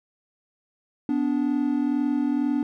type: tone pair together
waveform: triangle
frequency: 248.7 / 290.8 Hz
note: B3 / D4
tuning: +12 / -17 cents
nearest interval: minor third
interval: 271 cents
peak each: -23 / -21 dBFS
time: 1.09-2.63 s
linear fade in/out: 2 ms
effects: none